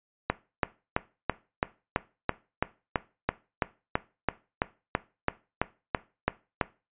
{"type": "click train", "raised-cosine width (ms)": 0.5, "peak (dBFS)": -8, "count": 20, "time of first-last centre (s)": [0.3, 6.612], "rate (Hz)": 3.01, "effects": ["noise-tail reverb RT60 0.3 s tail -18 dB re dry", "resampled to 8000 Hz"]}